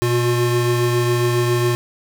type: tone pair together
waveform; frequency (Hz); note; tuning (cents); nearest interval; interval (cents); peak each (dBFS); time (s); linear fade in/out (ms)
square; 121.7 / 357.8; B2 / F4; -25 / +42; octave + perfect fifth; 1867; -19 / -19; 0.02-1.75; 0
effects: none